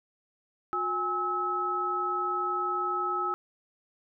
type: tone cluster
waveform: sine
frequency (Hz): 361.1 / 823 / 1293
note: F#4 / G#5 / E6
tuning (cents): -42 / -16 / -34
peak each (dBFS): -35 / -35 / -28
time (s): 0.73-3.34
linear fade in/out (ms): 0
effects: none